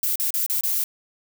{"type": "noise with dropouts", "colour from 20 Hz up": "violet", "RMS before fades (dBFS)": -23, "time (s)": [0.03, 0.84], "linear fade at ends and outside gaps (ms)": 1, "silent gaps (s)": [[0.157, 0.198], [0.305, 0.34], [0.463, 0.498], [0.609, 0.635]], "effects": []}